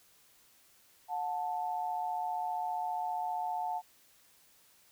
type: tone pair together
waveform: sine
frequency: 725 / 880 Hz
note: F#5 / A5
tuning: -35 / 0 cents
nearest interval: minor third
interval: 335 cents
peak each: -35 / -35 dBFS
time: 1.08-3.82 s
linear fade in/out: 50 ms
effects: white hiss -64 dBFS RMS until 4.91 s